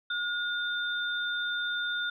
sine tone pair together, 1436 / 3596 Hz, F6 / A7, +48 / +37 cents, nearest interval octave + major third, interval 1589 cents, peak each -30 / -34 dBFS, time 0.1-2.1 s, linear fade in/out 5 ms, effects none

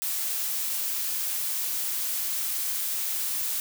blue noise, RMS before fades -29 dBFS, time 0.02-3.6 s, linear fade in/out 0 ms, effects none

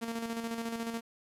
sawtooth tone with tremolo, 230 Hz, A#3, 23 cents flat, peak -29 dBFS, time 0.01-1.01 s, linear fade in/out 20 ms, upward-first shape square, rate 14 Hz, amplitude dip 45%, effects resampled to 32000 Hz + 10-bit

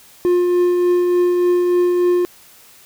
triangle tone with tremolo, 354.9 Hz, F4, 28 cents sharp, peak -9 dBFS, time 0.25-2.25 s, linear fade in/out 0 ms, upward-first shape triangle, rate 3.4 Hz, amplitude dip 30%, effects white hiss -46 dBFS RMS until 2.85 s

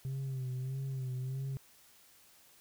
sine tone with vibrato, 131.4 Hz, C3, 8 cents sharp, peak -32 dBFS, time 0.05-1.57 s, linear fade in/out 0 ms, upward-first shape sine, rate 1.6 Hz, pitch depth 55 cents each way, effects tanh soft clip ceiling -34 dBFS + white hiss -62 dBFS RMS until 2.6 s

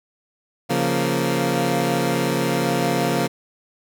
15% pulse chord, Bb minor, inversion first, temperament equal, 138.59 / 174.61 / 233.1 Hz, Db3 / F3 / Bb3, 0 / 0 / 0 cents, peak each -17 dBFS, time 0.69-3.28 s, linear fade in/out 20 ms, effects none

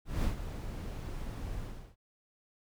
brown noise with ADSR envelope, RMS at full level -29 dBFS, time 0.05-1.96 s, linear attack 190 ms, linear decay 110 ms, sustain -10 dB, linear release 360 ms, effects none

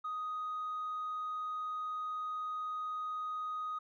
triangle tone with tanh clipping, 1248 Hz, D#6, 5 cents sharp, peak -36 dBFS, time 0.04-3.79 s, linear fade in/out 10 ms, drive 5 dB, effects none

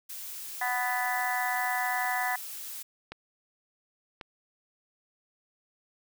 blue noise, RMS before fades -40 dBFS, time 0.09-2.83 s, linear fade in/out 10 ms
harmonic tone, 247.9 Hz, B3, 7 cents sharp, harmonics 3 / 4 / 5 / 6 / 7 / 8, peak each -31 / -35 / -41 / -41 / -33 / -34 dBFS, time 0.61-2.36 s, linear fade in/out 5 ms
clicks, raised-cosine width 0.3 ms, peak -24 dBFS, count 2, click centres 3.12 / 4.212 s
effects none

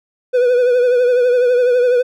triangle tone with vibrato, 493.9 Hz, B4, in tune, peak -8 dBFS, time 0.33-2.03 s, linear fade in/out 20 ms, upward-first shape triangle, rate 12 Hz, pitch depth 58 cents each way, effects none

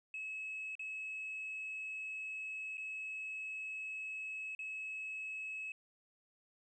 sine tone with dropouts, 2580 Hz, E7, 38 cents flat, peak -39 dBFS, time 0.14-5.72 s, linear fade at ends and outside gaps 2 ms, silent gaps 0.753-0.794 / 2.772-2.779 / 4.55-4.591 s, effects tanh soft clip ceiling -37 dBFS

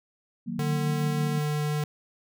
sine chord, D# minor, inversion none, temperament equal, 155.56 / 185 / 233.1 Hz, D#3 / F#3 / A#3, 0 / 0 / 0 cents, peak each -38 / -34 / -32 dBFS, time 0.46-1.4 s, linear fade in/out 20 ms
square tone, 149.6 Hz, D3, 32 cents sharp, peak -26 dBFS, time 0.59-1.84 s, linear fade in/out 2 ms
effects none

